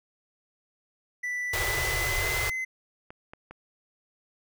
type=tone with pitch glide; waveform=triangle; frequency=1975.5 to 2050 Hz; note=B6 to C7; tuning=0 to -36 cents; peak=-27 dBFS; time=1.23-2.65 s; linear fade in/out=10 ms; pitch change=+64 cents; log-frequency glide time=1.5-2.35 s
type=band-stop noise; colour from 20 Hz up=pink; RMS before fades=-30 dBFS; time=1.53-2.5 s; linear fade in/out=5 ms; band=140 to 340 Hz; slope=96 dB/octave
type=clicks; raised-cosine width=0.5 ms; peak=-28 dBFS; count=3; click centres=3.105 / 3.335 / 3.51 s
effects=none